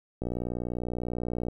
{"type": "click train", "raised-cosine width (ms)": 2, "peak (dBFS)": -19, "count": 77, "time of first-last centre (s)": [0.22, 1.485], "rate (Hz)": 60.1, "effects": ["10-bit"]}